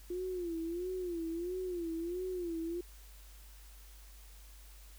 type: tone with vibrato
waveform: sine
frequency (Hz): 348.8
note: F4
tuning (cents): -2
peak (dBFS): -35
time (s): 0.1-2.81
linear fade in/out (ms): 5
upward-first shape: sine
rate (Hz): 1.5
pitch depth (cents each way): 110
effects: added 50 Hz sine -52 dBFS peak until 4.98 s + white hiss -60 dBFS RMS until 4.98 s